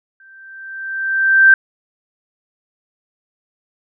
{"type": "tone with exponential growth", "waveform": "sine", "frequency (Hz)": 1565, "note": "G6", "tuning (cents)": -3, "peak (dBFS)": -3, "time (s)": [0.2, 1.54], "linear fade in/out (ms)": 2, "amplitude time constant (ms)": 290, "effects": []}